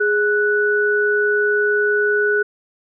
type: tone pair together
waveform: sine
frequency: 415.3 / 1480 Hz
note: G#4 / F#6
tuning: 0 / 0 cents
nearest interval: octave + minor seventh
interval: 2200 cents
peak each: -17 dBFS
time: 0-2.43 s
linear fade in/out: 10 ms
effects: none